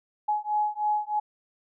sine beating tone pair, 841 / 844.2 Hz, G#5 / G#5, +22 / +28 cents, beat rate 3.2 Hz, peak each -27 dBFS, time 0.28-1.2 s, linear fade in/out 10 ms, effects none

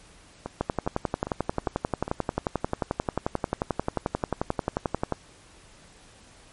two click trains, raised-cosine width 1 ms, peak -10 / -17 dBFS, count 52 / 5, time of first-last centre 0.61-5.123 / 0.46-2.079 s, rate 11.3 / 2.47 Hz, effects pink hiss -53 dBFS RMS until 6.52 s + MP3 48 kbps

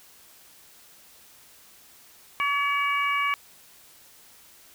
harmonic tone, 568 Hz, C#5, 42 cents sharp, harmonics 2 / 3 / 4 / 5, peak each -25 / -34 / -26 / -35 dBFS, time 2.4-3.34 s, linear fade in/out 0 ms, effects white hiss -53 dBFS RMS until 4.74 s

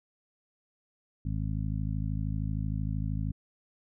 harmonic tone, 53 Hz, G#1, 36 cents sharp, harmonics 1 / 2 / 3 / 4 / 5, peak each -33 / -33 / -35 / -40 / -42 dBFS, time 1.25-3.32 s, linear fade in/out 5 ms, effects none

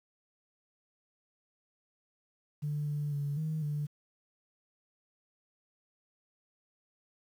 sine tone with pitch steps, 147.9 / 147.1 / 143.4 / 156.6 / 147.7 Hz, D3 / D3 / D3 / D#3 / D3, +13 / +3 / -41 / +11 / +10 cents, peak -30 dBFS, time 2.62-3.87 s, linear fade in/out 20 ms, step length 250 ms, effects tanh soft clip ceiling -26 dBFS + 10-bit

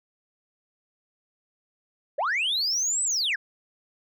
sine linear two-way sweep, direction up then down, 493.9 to 8120 to 1491 Hz, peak -21 dBFS, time 2.18-3.36 s, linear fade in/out 10 ms, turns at 3.03 s, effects tanh soft clip ceiling -21 dBFS

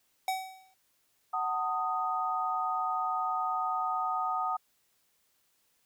square tone with exponential decay, 757 Hz, F#5, 39 cents sharp, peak -27 dBFS, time 0.28-0.74 s, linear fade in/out 2 ms, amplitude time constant 100 ms
sine chord, D# diminished, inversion first, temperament just, 746.7 / 896 / 1244.5 Hz, F#5 / A5 / D#6, +16 / +31 / 0 cents, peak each -33 / -36 / -31 dBFS, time 1.33-4.57 s, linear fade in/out 10 ms
effects white hiss -72 dBFS RMS until 5.85 s

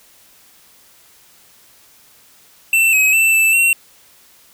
square tone with pitch steps, 2679 / 2546 / 2665 / 2644 / 2727 Hz, E7 / D#7 / E7 / E7 / F7, +27 / +39 / +18 / +5 / -42 cents, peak -11 dBFS, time 2.73-3.73 s, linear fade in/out 2 ms, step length 200 ms, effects white hiss -49 dBFS RMS until 4.53 s

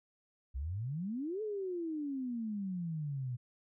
sine exponential two-way sweep, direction up then down, 60.5 to 440 to 119.9 Hz, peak -35 dBFS, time 0.54-3.37 s, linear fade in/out 20 ms, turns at 1.42 s, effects none

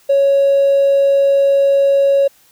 triangle tone with hard clipping, 554.4 Hz, C#5, in tune, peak -9 dBFS, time 0.09-2.28 s, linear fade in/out 10 ms, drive 3 dB, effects white hiss -51 dBFS RMS until 2.51 s

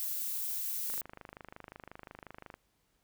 violet noise, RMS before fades -36 dBFS, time 0-1.01 s, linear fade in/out 0 ms
click train, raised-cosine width 0.5 ms, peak -31 dBFS, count 43, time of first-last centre 0.9-2.541 s, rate 25.6 Hz
effects pink hiss -75 dBFS RMS until 3.03 s

